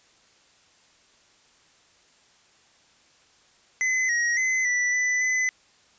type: tone with pitch steps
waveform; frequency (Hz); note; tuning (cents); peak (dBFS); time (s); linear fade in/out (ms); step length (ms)
square; 2032 / 1893 / 2040 / 1970 / 1991 / 2016; B6 / A#6 / C7 / B6 / B6 / B6; +49 / +26 / -44 / -5 / +14 / +35; -22; 3.81-5.49; 0; 280
effects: white hiss -59 dBFS RMS until 5.98 s + resampled to 16000 Hz